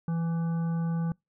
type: harmonic tone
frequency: 166.5 Hz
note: E3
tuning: 18 cents sharp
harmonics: 1 / 3 / 5 / 7 / 9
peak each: -26 / -45 / -45 / -49 / -51 dBFS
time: 0.08-1.12 s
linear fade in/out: 2 ms
effects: noise-tail reverb RT60 0.2 s tail -26 dB re dry